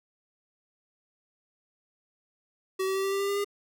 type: tone with pitch steps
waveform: square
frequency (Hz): 379.8 / 383.3 / 386.9 / 390.5 / 394.1 / 397.8 / 401.5 / 405.2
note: F#4 / G4 / G4 / G4 / G4 / G4 / G4 / G#4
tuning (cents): +45 / -39 / -23 / -7 / +9 / +25 / +41 / -43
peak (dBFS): -27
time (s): 2.79-3.446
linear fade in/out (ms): 10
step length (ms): 82
effects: none